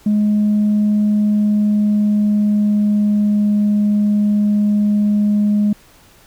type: tone with pitch glide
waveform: sine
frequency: 209.5 to 207.7 Hz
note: G#3 to G#3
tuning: +15 to 0 cents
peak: -10 dBFS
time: 0.06-5.73 s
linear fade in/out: 5 ms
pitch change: -15 cents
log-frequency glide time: 1.11-3.53 s
effects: tanh soft clip ceiling -9 dBFS + pink hiss -48 dBFS RMS until 6.26 s